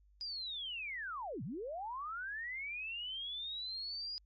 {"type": "linear two-way sweep", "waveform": "sine", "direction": "down then up", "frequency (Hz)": [4938, 106.1, 4938], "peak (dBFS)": -39, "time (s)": [0.21, 4.18], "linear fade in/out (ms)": 0, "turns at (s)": 1.43, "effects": ["added 50 Hz sine -63 dBFS peak until 4.25 s", "MP3 32 kbps"]}